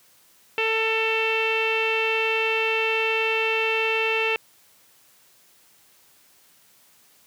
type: tone with low-pass filter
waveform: sawtooth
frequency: 445.3 Hz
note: A4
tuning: 21 cents sharp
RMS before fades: -23 dBFS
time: 0.58-4.36 s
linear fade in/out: 0 ms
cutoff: 2700 Hz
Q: 7.5
effects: white hiss -57 dBFS RMS until 7.26 s + high-pass 80 Hz 12 dB/octave